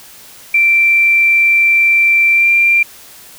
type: tone with pitch glide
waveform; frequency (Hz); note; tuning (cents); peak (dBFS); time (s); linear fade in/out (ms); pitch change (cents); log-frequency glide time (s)
sine; 2349 to 2374; D7 to D7; 0 to +18; -7; 0.54-2.83; 5; +18; 2.33-2.49
effects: white hiss -38 dBFS RMS until 3.38 s